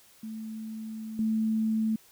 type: tone with level steps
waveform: sine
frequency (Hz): 220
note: A3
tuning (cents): 0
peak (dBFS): -35 / -24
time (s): 0.23-1.96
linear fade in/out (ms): 5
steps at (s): 1.19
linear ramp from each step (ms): 2
effects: white hiss -58 dBFS RMS until 2.11 s